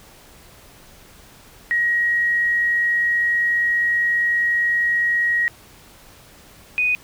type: tone pair in turn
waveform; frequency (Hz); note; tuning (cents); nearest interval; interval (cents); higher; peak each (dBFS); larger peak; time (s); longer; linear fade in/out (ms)
sine; 1895 / 2487; A#6 / D#7; +28 / -1; perfect fourth; 471; second; -16; neither; 1.71-5.48 / 6.78-6.95; first; 0
effects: pink hiss -47 dBFS RMS until 7.03 s